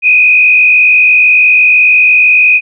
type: tone with frequency modulation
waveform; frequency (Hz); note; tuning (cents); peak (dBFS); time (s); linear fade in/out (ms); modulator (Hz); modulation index
sine; 2489; D#7; 0; -3; 0.02-2.61; 50; 54; 1.1
effects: none